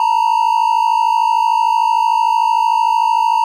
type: tone pair together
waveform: triangle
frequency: 896.7 / 950 Hz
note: A5 / A#5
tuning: +33 / +33 cents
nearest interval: minor second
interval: 100 cents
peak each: -12 dBFS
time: 0-3.44 s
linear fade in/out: 2 ms
effects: none